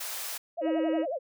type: high-pass noise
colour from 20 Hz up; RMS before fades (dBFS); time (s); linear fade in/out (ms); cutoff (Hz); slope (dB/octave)
white; -36; 0-0.38; 10; 520; 24
type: tone with vibrato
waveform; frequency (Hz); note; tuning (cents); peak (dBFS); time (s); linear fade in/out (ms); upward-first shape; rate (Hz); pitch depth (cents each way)
sine; 594; D5; +20; -29; 0.57-1.19; 20; sine; 11; 270
type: harmonic tone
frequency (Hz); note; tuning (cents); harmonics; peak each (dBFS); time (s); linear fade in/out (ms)
319.7; D#4; +47; 1 / 3 / 4 / 5 / 6 / 7 / 8 / 9; -26 / -47 / -48 / -51 / -48 / -54 / -53 / -50; 0.61-1.06; 50
effects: none